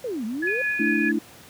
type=exponential two-way sweep; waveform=sine; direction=down then up; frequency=540 to 209 to 540 Hz; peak=-26 dBFS; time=0.04-0.62 s; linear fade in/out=5 ms; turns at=0.25 s
type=tone with tremolo; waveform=sine; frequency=1700 Hz; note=G#6; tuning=40 cents sharp; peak=-22 dBFS; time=0.42-1.12 s; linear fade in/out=10 ms; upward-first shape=triangle; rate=4.8 Hz; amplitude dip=50%
type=tone with vibrato; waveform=sine; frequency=2460 Hz; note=D#7; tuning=20 cents flat; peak=-27 dBFS; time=0.47-1.09 s; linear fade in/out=5 ms; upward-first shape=triangle; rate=13 Hz; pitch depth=8 cents each way
type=chord; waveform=sine; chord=A suspended fourth; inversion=none; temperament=equal; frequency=220 / 293.7 / 329.6 Hz; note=A3 / D4 / E4; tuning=0 / 0 / 0 cents; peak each=-25 dBFS; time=0.79-1.19 s; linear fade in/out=10 ms
effects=pink hiss -47 dBFS RMS until 1.49 s + high-pass 100 Hz 12 dB/octave